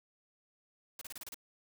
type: noise bursts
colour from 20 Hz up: white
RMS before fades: -45 dBFS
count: 7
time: 0.99-1.344 s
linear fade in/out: 2 ms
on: 24 ms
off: 31 ms
effects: none